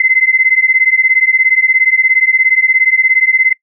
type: beating tone pair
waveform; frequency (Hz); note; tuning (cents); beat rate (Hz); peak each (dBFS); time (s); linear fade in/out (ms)
sine; 2049 / 2066; C7 / C7; -37 / -22; 17; -10; 0-3.53; 5
effects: noise-tail reverb RT60 0.1 s tail -25 dB re dry